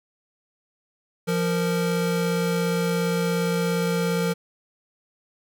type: tone pair together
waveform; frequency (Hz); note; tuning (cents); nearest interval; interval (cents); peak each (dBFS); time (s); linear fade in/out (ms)
square; 173.17 / 462.3; F3 / A#4; -14 / -14; octave + perfect fourth; 1700; -24 / -26; 1.27-4.34; 20
effects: none